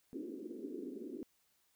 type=band-pass noise; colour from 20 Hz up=pink; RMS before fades=-45 dBFS; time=0.13-1.23 s; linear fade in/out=0 ms; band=250 to 400 Hz; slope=48 dB/octave; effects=white hiss -75 dBFS RMS until 1.75 s